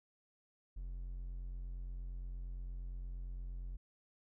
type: tone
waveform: triangle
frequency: 44.32 Hz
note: F1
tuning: 26 cents sharp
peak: -39 dBFS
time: 0.76-3.77 s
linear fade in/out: 10 ms
effects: none